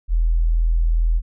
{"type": "tone", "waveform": "sine", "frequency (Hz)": 41.2, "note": "E1", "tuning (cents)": 0, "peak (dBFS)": -14, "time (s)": [0.08, 1.22], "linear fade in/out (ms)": 50, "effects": []}